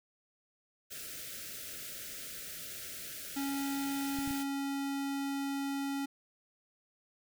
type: band-stop noise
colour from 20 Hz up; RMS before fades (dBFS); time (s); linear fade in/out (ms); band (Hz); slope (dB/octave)
white; -44; 0.9-4.44; 20; 660 to 1300; 96
type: tone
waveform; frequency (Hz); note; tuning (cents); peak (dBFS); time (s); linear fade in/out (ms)
square; 277.2; C#4; 0; -34; 3.36-6.06; 10
type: clicks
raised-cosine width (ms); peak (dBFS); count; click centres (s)
5; -32; 3; 4.188 / 4.276 / 4.309
effects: none